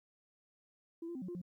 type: tone with pitch steps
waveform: sine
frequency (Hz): 333.5 / 343.6 / 258.5 / 183.7 / 351.2 / 178.6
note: E4 / F4 / C4 / F#3 / F4 / F3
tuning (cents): +20 / -28 / -21 / -12 / +10 / +39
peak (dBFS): -39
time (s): 1.02-1.416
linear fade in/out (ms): 5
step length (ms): 66
effects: tanh soft clip ceiling -36 dBFS + 13-bit